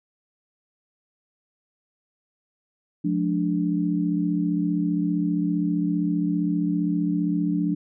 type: chord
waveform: sine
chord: D diminished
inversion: first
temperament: just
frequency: 176.2 / 211.4 / 293.7 Hz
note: F3 / Ab3 / D4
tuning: +16 / +31 / 0 cents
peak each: -24 / -29 / -24 dBFS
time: 3.04-7.75 s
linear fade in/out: 10 ms
effects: none